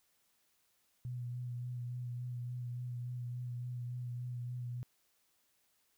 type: tone with vibrato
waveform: sine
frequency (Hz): 122.7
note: B2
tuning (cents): -11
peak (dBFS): -38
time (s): 1.05-4.83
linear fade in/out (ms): 0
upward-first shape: sine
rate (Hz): 3.5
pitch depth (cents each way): 21
effects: white hiss -75 dBFS RMS until 5.97 s